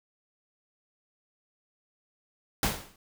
pink noise with exponential decay, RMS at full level -23 dBFS, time 2.63-2.96 s, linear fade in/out 2 ms, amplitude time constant 71 ms, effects none

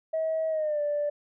sine tone with pitch glide, 640 to 586.9 Hz, D#5 to D5, +49 to -1 cents, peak -24 dBFS, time 0.13-1.1 s, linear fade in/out 10 ms, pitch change -150 cents, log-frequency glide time 0.49-0.81 s, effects tanh soft clip ceiling -21 dBFS

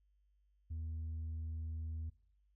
sine tone with tanh clipping, 80.1 Hz, E2, 49 cents flat, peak -40 dBFS, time 0.7-2.1 s, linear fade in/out 10 ms, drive 2 dB, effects noise-tail reverb RT60 0.6 s tail -21 dB re dry + added 50 Hz sine -70 dBFS peak until 2.55 s

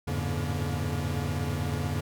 45% pulse tone cluster, 85.2 / 101.4 / 110.4 / 143.2 / 237.2 Hz, F2 / G#2 / A2 / D3 / A#3, -42 / -41 / +6 / -43 / +30 cents, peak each -33 / -35 / -39 / -32 / -37 dBFS, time 0.07-2.01 s, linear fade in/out 10 ms, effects none

